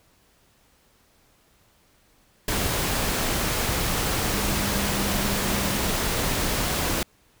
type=tone in noise; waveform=sine; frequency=200 Hz; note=G3; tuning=35 cents sharp; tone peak=-30 dBFS; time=4.33-5.91 s; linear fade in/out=2 ms; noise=pink; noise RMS=-25 dBFS; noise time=2.48-7.03 s; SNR=-8 dB; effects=pink hiss -61 dBFS RMS until 7.4 s